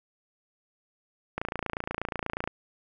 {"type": "click train", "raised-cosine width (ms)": 0.5, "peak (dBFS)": -15, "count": 32, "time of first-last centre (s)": [1.38, 2.475], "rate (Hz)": 28.3, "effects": []}